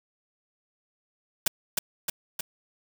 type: noise with echo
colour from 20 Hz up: white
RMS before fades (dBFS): -22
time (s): 1.46-1.48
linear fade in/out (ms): 5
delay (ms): 310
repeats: 3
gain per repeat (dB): -3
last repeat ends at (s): 2.41
effects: none